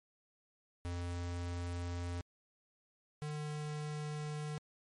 square tone pair in turn, 87.4 / 150.3 Hz, F2 / D3, +2 / +40 cents, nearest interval major sixth, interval 938 cents, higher second, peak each -38 / -39 dBFS, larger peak first, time 0.85-2.21 / 3.22-4.58 s, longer neither, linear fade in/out 0 ms, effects MP3 48 kbps

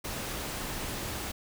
pink noise, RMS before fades -36 dBFS, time 0.04-1.32 s, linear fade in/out 10 ms, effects none

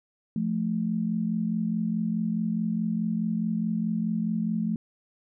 sine tone pair together, 173.96 / 218.7 Hz, F3 / A3, -6 / -10 cents, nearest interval major third, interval 396 cents, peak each -29 / -26 dBFS, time 0.36-4.76 s, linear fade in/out 2 ms, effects none

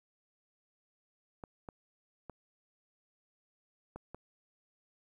clicks, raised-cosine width 1 ms, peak -30 dBFS, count 5, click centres 1.438 / 1.688 / 2.297 / 3.96 / 4.146 s, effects 11-bit

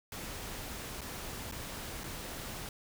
pink noise with dropouts, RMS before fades -42 dBFS, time 0.12-2.69 s, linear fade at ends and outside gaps 2 ms, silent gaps 1.009-1.015 / 1.514-1.522 / 2.036-2.04 s, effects none

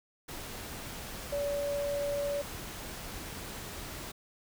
sine tone in noise, 572 Hz, D5, 46 cents flat, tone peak -30 dBFS, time 1.32-2.42 s, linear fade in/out 10 ms, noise pink, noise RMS -42 dBFS, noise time 0.28-4.12 s, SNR +9 dB, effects none

